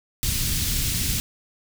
pink band-stop noise, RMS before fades -24 dBFS, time 0.23-1.2 s, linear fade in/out 0 ms, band 150 to 3400 Hz, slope 12 dB/octave, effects none

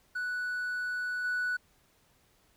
triangle tone with level steps, 1480 Hz, F#6, in tune, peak -29 / -26 dBFS, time 0.15-1.57 s, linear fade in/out 10 ms, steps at 1.24 s, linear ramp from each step 10 ms, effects tanh soft clip ceiling -23 dBFS + pink hiss -67 dBFS RMS until 2.56 s

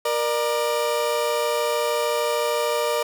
30% pulse tone pair together, 471.6 / 597.8 Hz, A#4 / D5, +20 / +31 cents, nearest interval major third, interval 411 cents, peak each -21 dBFS, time 0.05-3.03 s, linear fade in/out 5 ms, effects none

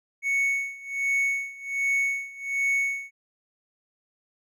triangle tone with tremolo, 2217 Hz, C#7, in tune, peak -19 dBFS, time 0.22-3.11 s, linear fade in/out 50 ms, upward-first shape sine, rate 1.3 Hz, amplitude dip 90%, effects none

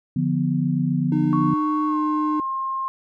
sine chord, B diminished, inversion first, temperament equal, 146.83 / 174.61 / 246.9 Hz, D3 / F3 / B3, 0 / 0 / 0 cents, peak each -23 dBFS, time 0.16-1.54 s, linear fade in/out 5 ms
triangle tone, 304.6 Hz, D#4, 37 cents flat, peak -19 dBFS, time 1.12-2.4 s, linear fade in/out 2 ms
sine tone with pitch glide, 1108.7 to 1064.8 Hz, C#6 to C6, 0 to +30 cents, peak -23 dBFS, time 1.33-2.88 s, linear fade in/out 0 ms, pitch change -70 cents, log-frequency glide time 1.87-1.97 s
effects none

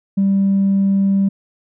triangle tone with tanh clipping, 196 Hz, G3, in tune, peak -12 dBFS, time 0.17-1.29 s, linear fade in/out 10 ms, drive 5 dB, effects none

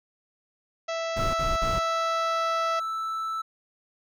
harmonic tone, 659.3 Hz, E5, in tune, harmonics 1 / 2 / 3 / 4 / 5 / 6 / 7 / 8 / 9 / 10, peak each -29 / -35 / -39 / -41 / -43 / -45 / -46 / -47 / -48 / -49 dBFS, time 0.88-2.8 s, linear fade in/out 10 ms
brown noise bursts, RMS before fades -30 dBFS, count 3, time 1.16-1.794 s, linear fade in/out 10 ms, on 180 ms, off 47 ms
triangle tone, 1318.5 Hz, E6, in tune, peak -26 dBFS, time 1.19-3.42 s, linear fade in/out 10 ms
effects none

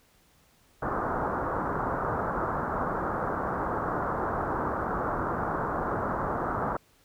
white low-pass noise, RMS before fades -30 dBFS, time 0.82-6.77 s, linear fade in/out 5 ms, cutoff 1400 Hz, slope 48 dB/octave, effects pink hiss -63 dBFS RMS until 7.04 s

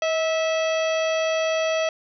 harmonic tone with a mistuned harmonic, 652 Hz, E5, 19 cents flat, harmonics 1 / 2 / 3 / 4 / 5 / 6 / 7 / 8 / 9, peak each -21 / -32 / -33 / -31 / -34 / -47 / -41 / -48 / -39 dBFS, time 0.02-1.89 s, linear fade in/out 2 ms, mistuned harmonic 1, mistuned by -34 cents, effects none

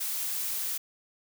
blue noise, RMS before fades -32 dBFS, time 0-0.78 s, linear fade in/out 10 ms, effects none

